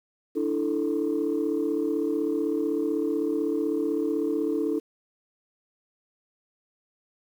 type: chord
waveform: sine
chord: D suspended second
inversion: none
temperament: equal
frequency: 293.7 / 329.6 / 440 Hz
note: D4 / E4 / A4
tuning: 0 / 0 / 0 cents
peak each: -27 dBFS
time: 0.35-4.8 s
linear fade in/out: 20 ms
effects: tanh soft clip ceiling -17 dBFS + 9-bit